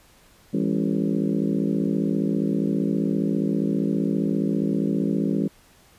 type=harmonic tone with a mistuned harmonic; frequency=55 Hz; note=A1; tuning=in tune; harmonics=3 / 4 / 5 / 6 / 7 / 8 / 9 / 10; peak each=-28 / -24 / -26 / -29 / -33 / -35 / -40 / -40 dBFS; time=0.53-5.48 s; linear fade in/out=10 ms; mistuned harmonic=4; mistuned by=-130 cents; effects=pink hiss -55 dBFS RMS until 5.98 s + resampled to 32000 Hz